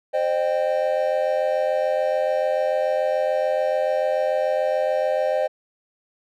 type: chord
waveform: triangle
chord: C minor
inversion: none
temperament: equal with one note detuned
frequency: 523.3 / 610.2 / 784 Hz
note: C5 / Eb5 / G5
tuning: 0 / -34 / 0 cents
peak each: -21 / -20 / -26 dBFS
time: 0.13-5.48 s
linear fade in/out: 20 ms
effects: none